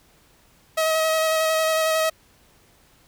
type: tone with vibrato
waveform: sawtooth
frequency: 637 Hz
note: D#5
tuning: 41 cents sharp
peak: -15 dBFS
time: 0.77-2.1 s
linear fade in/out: 10 ms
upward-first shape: square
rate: 11 Hz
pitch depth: 11 cents each way
effects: pink hiss -57 dBFS RMS until 3.07 s